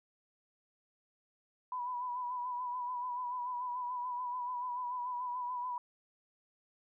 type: tone with vibrato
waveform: sine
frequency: 987.8 Hz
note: B5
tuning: in tune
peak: -35 dBFS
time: 1.72-5.78 s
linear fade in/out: 2 ms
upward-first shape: sine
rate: 6.9 Hz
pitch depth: 41 cents each way
effects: none